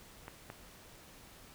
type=clicks; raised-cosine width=0.5 ms; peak=-29 dBFS; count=2; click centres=0.281 / 0.501 s; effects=pink hiss -56 dBFS RMS until 1.54 s